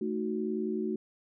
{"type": "chord", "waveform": "sine", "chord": "D# diminished", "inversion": "second", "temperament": "equal", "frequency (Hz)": [220, 311.1, 370], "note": ["A3", "D#4", "F#4"], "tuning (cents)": [0, 0, 0], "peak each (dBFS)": [-33, -36, -33], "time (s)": [0.01, 0.96], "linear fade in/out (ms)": 5, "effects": []}